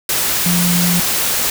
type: tone in noise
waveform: sine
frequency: 175.6 Hz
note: F3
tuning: 10 cents sharp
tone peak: -14 dBFS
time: 0.46-1 s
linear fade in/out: 2 ms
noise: white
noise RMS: -17 dBFS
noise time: 0.09-1.5 s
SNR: 0 dB
effects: none